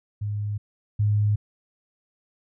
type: tone pair in turn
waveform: sine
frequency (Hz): 103.83 / 104.43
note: G#2 / G#2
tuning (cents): 0 / +10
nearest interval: unison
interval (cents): 10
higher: second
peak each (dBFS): -25 / -18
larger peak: second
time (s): 0.21-0.58 / 0.99-1.36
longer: neither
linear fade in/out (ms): 10
effects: none